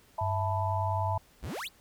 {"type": "chord", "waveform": "sine", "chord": "E suspended fourth", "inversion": "none", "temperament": "equal", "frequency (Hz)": [659.3, 880, 987.8], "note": ["E5", "A5", "B5"], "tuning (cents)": [0, 0, 0], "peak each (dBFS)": [-35, -32, -35], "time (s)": [0.18, 1.18], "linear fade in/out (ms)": 5}
{"type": "tone", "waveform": "sine", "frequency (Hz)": 98, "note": "G2", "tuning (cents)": 0, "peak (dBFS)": -30, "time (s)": [0.21, 1.18], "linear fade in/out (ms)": 5}
{"type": "exponential sweep", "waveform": "45% pulse", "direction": "up", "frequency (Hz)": [43.65, 5000], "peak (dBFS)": -35, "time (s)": [1.42, 1.69], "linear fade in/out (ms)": 20}
{"effects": ["pink hiss -61 dBFS RMS until 1.8 s"]}